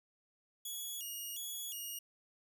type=tone with vibrato; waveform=5% pulse; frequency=3111 Hz; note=G7; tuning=14 cents flat; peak=-33 dBFS; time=0.65-1.99 s; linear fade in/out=5 ms; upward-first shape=square; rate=1.4 Hz; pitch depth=140 cents each way; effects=none